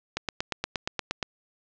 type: click train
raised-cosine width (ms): 0.2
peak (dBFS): -10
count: 10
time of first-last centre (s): 0.17-1.228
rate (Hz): 8.51
effects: low-pass 6000 Hz 12 dB/octave